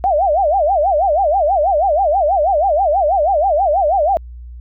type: tone with vibrato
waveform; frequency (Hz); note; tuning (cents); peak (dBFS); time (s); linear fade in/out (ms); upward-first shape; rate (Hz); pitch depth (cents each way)
sine; 684; F5; -36; -11; 0.04-4.17; 0; sine; 6.2; 280
effects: added 60 Hz sine -30 dBFS peak until 4.6 s